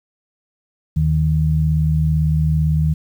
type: tone pair together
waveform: sine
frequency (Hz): 77.69 / 155.56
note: D#2 / D#3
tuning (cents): -2 / 0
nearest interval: octave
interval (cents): 1202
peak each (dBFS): -18 / -15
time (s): 0.96-2.94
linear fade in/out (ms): 10
effects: 8-bit